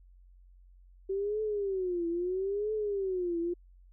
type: tone with vibrato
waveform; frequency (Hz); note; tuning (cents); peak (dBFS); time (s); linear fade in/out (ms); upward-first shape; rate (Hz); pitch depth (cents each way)
sine; 381.6; G4; -47; -29; 1.09-3.54; 10; triangle; 0.76; 230
effects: added 45 Hz sine -54 dBFS peak until 3.92 s